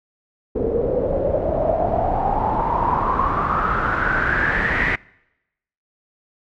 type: noise with low-pass filter sweep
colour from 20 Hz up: pink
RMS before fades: -20 dBFS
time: 0.55-4.96 s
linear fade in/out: 10 ms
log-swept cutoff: 440 to 2000 Hz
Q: 8.7
effects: noise-tail reverb RT60 0.9 s tail -25 dB re dry